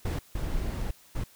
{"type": "noise bursts at uneven times", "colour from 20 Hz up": "brown", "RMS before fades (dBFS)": -30, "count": 3, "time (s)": [[0.05, 0.19], [0.35, 0.91], [1.15, 1.24]], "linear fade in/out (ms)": 5, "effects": ["white hiss -57 dBFS RMS until 1.35 s"]}